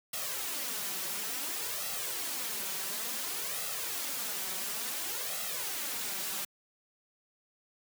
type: noise with flanger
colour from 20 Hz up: white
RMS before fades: -36 dBFS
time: 0.13-6.45 s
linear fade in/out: 5 ms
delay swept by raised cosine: 1.5 to 5.3 ms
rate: 0.57 Hz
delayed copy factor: +0.7
effects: high-pass 150 Hz 12 dB/octave